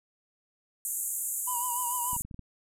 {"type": "band-pass noise", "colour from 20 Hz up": "pink", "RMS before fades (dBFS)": -33, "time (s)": [0.85, 2.22], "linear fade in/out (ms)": 0, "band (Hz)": [6900, 14000], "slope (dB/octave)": 96}
{"type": "tone with vibrato", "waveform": "triangle", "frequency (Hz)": 977, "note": "B5", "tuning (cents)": -19, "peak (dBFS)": -30, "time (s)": [1.47, 2.17], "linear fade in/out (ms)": 10, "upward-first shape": "triangle", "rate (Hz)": 6.8, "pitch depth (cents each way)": 60}
{"type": "clicks", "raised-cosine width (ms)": 5, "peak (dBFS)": -30, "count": 7, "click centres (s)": [2.132, 2.165, 2.209, 2.25, 2.312, 2.344, 2.393]}
{"effects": []}